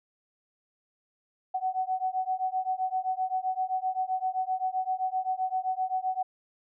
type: beating tone pair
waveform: sine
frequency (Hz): 745 / 752.7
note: F#5 / F#5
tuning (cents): +12 / +29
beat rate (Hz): 7.7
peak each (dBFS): -30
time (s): 1.54-6.23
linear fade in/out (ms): 10
effects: none